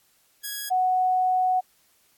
5% pulse / sine tone pair in turn, 1661.2 / 740 Hz, G#6 / F#5, 0 / 0 cents, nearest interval octave + major second, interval 1400 cents, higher first, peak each -19 dBFS, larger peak neither, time 0.43-0.7 / 0.7-1.61 s, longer second, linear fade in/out 20 ms, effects white hiss -63 dBFS RMS until 2.17 s + AAC 64 kbps

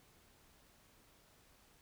silence, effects pink hiss -67 dBFS RMS until 1.81 s

